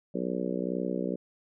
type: harmonic tone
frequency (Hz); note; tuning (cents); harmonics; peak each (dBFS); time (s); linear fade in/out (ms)
62.1; B1; +10; 3 / 4 / 5 / 6 / 7 / 8 / 9; -34 / -35 / -36 / -37 / -37 / -38 / -39; 0.14-1.16; 10
effects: none